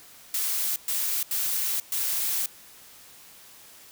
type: noise bursts at uneven times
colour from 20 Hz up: blue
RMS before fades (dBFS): -27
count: 4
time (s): 0.34-0.76 / 0.88-1.23 / 1.31-1.8 / 1.92-2.46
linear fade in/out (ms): 2
effects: white hiss -50 dBFS RMS until 3.91 s